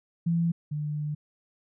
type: tone pair in turn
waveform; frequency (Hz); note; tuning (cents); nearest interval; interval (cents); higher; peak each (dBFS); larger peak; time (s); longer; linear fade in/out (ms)
sine; 168.3 / 149.46; E3 / D3; +36 / +31; major second; 205; first; -22 / -28; first; 0.26-0.52 / 0.71-1.15; second; 10
effects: none